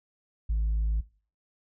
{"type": "tone with tanh clipping", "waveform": "triangle", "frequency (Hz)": 53.8, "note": "A1", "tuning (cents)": -38, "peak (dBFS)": -24, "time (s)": [0.49, 1.01], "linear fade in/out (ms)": 10, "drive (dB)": 6, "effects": ["noise-tail reverb RT60 0.4 s tail -20 dB re dry"]}